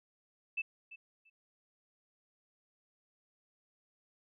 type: tone with echo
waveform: sine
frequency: 2637 Hz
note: E7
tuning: in tune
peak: -32 dBFS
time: 0.57-0.62 s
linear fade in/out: 10 ms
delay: 340 ms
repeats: 2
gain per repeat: -15 dB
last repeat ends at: 1.3 s
effects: none